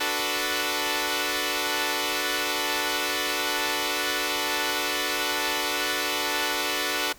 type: chord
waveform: 5% pulse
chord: B minor seventh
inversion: first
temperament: equal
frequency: 293.7 / 370 / 440 / 493.9 Hz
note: D4 / F#4 / A4 / B4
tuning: 0 / 0 / 0 / 0 cents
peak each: -19 dBFS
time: 0-7.13 s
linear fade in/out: 10 ms
effects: pink hiss -50 dBFS RMS until 7.18 s